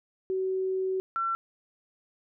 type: tone pair in turn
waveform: sine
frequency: 377.4 / 1349.6 Hz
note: F#4 / E6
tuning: +34 / +40 cents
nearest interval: octave + minor seventh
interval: 2206 cents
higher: second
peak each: -26 dBFS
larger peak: neither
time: 0.3-1 / 1.16-1.35 s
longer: first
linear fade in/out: 0 ms
effects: none